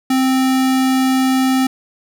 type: tone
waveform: square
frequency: 261.6 Hz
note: C4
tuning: in tune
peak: -13 dBFS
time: 0.1-1.67 s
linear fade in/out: 5 ms
effects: none